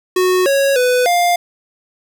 square tone with pitch steps, 367.5 / 552 / 498.2 / 702 Hz, F#4 / C#5 / B4 / F5, -12 / -7 / +15 / +9 cents, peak -12 dBFS, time 0.16-1.36 s, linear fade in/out 5 ms, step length 300 ms, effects 7-bit

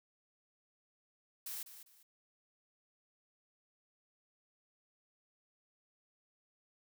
blue noise with echo, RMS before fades -43 dBFS, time 1.46-1.63 s, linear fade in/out 5 ms, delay 200 ms, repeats 2, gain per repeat -11 dB, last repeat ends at 2.03 s, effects none

